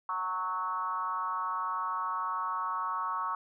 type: tone with frequency modulation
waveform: sine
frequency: 1108.7 Hz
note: C#6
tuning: in tune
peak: -30 dBFS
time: 0.09-3.35 s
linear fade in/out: 2 ms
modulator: 187 Hz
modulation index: 1.1
effects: none